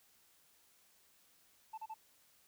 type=tone bursts; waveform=sine; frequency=880 Hz; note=A5; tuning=in tune; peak=-40 dBFS; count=3; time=1.73-1.942 s; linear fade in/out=10 ms; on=48 ms; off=34 ms; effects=tanh soft clip ceiling -41 dBFS + white hiss -69 dBFS RMS until 2.47 s